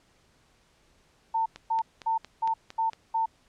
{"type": "tone bursts", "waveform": "sine", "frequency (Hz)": 900, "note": "A5", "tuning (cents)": 39, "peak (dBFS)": -23, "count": 6, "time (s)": [1.34, 3.26], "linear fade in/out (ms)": 10, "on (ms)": 120, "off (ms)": 240}
{"type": "click train", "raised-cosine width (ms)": 0.2, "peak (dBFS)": -24, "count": 7, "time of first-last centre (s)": [1.56, 2.933], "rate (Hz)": 4.37}
{"effects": ["pink hiss -64 dBFS RMS until 3.48 s", "low-pass 8000 Hz 12 dB/octave"]}